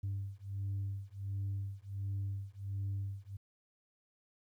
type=beating tone pair; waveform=sine; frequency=98 / 99.4 Hz; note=G2 / G2; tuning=0 / +25 cents; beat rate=1.4 Hz; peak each=-38 / -38 dBFS; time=0.03-3.37 s; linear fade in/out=10 ms; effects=tanh soft clip ceiling -32 dBFS + 12-bit